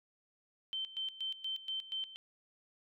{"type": "tone with tremolo", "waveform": "sine", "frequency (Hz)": 3100, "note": "G7", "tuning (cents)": -20, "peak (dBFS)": -35, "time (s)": [0.73, 2.16], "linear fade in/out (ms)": 0, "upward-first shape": "square", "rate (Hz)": 4.2, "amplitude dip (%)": 80, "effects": []}